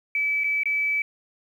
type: tone with dropouts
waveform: sine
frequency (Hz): 2300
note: D7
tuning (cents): -37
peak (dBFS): -21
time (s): 0.15-1.02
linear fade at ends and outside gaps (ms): 2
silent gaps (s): 0.437-0.442 / 0.634-0.656
effects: 9-bit